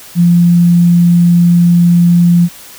sine tone, 173.2 Hz, F3, 14 cents flat, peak -4 dBFS, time 0.15-2.49 s, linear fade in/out 50 ms, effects white hiss -34 dBFS RMS until 2.78 s

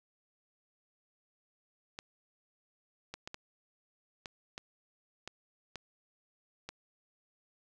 clicks, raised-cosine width 0.2 ms, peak -24 dBFS, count 9, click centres 1.989 / 3.14 / 3.275 / 3.344 / 4.258 / 4.579 / 5.276 / 5.757 / 6.69 s, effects none

